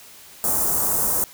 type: band-stop noise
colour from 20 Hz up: white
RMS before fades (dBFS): -21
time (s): 0.44-1.24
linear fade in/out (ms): 0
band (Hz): 1200 to 7300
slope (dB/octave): 24
effects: white hiss -45 dBFS RMS until 1.33 s